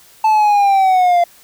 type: linear sweep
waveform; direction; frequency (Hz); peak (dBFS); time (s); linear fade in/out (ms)
triangle; down; 880 to 687; -7; 0.24-1.24; 5
effects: white hiss -46 dBFS RMS until 1.43 s